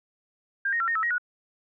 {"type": "tone with pitch steps", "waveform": "sine", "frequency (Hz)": [1599, 1863, 1359, 1847, 1302, 1888, 1462], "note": ["G6", "A#6", "F6", "A#6", "E6", "A#6", "F#6"], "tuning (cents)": [34, -2, -48, -16, -22, 22, -21], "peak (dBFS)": -23, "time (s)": [0.65, 1.182], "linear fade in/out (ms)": 5, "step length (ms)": 76, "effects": []}